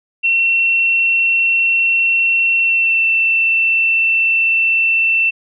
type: tone with pitch glide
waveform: sine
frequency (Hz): 2715 to 2681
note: F7 to E7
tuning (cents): -50 to +29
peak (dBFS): -11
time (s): 0.23-5.31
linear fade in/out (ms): 20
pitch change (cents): -21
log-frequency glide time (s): 2.58-3.04
effects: none